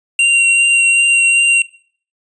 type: tone with vibrato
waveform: square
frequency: 2760 Hz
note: F7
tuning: 21 cents flat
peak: -9 dBFS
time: 0.19-1.62 s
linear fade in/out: 2 ms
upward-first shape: triangle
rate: 2.6 Hz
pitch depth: 13 cents each way
effects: noise-tail reverb RT60 0.5 s tail -21 dB re dry + resampled to 22050 Hz